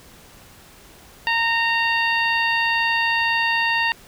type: harmonic tone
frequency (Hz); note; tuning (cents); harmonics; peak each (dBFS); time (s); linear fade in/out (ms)
922; A#5; -19; 1 / 2 / 3 / 4 / 5; -23 / -21 / -23 / -31 / -32; 1.27-3.92; 0
effects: pink hiss -47 dBFS RMS until 4.07 s